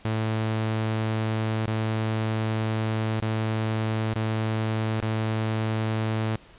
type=tone with dropouts; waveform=sawtooth; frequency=110 Hz; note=A2; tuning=in tune; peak=-20 dBFS; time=0.05-6.36 s; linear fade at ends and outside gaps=0 ms; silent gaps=1.66-1.677 / 3.2-3.222 / 4.136-4.157 / 5.001-5.027 s; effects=pink hiss -52 dBFS RMS until 6.58 s + resampled to 8000 Hz